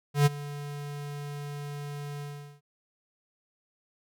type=tone with ADSR envelope; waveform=square; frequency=144.7 Hz; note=D3; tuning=25 cents flat; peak=-17 dBFS; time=0.14-2.61 s; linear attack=120 ms; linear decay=23 ms; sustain=-19 dB; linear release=400 ms; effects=none